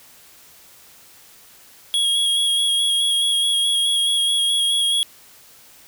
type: tone with vibrato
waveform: square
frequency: 3304 Hz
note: G#7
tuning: 10 cents flat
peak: -17 dBFS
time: 1.94-5.03 s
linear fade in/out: 0 ms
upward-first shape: square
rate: 4.7 Hz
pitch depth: 18 cents each way
effects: white hiss -48 dBFS RMS until 5.87 s